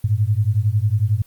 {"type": "beating tone pair", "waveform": "sine", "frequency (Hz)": [100.4, 111.4], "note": ["G2", "A2"], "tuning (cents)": [42, 22], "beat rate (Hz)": 11, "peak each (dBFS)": -18, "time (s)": [0.04, 1.22], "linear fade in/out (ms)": 5, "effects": ["white hiss -54 dBFS RMS until 1.26 s", "Opus 24 kbps"]}